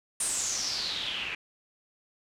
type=noise with low-pass filter sweep; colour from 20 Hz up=white; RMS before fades=-32 dBFS; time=0.2-1.35 s; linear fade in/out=5 ms; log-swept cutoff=9300 to 2400 Hz; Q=6.4; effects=none